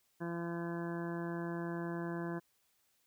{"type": "harmonic tone", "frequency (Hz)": 170.2, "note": "F3", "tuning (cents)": -44, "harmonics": [1, 2, 3, 4, 5, 6, 7, 8, 9, 10], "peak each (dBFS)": [-40, -40, -50, -48, -55, -49, -58, -60, -51, -52], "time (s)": [0.2, 2.4], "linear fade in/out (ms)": 20, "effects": ["white hiss -75 dBFS RMS until 3.06 s"]}